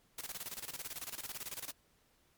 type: noise with tremolo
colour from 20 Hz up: white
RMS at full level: -42 dBFS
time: 0.18-1.72 s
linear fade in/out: 5 ms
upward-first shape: square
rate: 18 Hz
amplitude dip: 80%
effects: pink hiss -71 dBFS RMS until 2.37 s + MP3 96 kbps